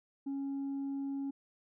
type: tone with tanh clipping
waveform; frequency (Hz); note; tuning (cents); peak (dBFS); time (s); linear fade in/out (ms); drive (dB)
sine; 275.9; C#4; -8; -35; 0.26-1.31; 10; 1
effects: none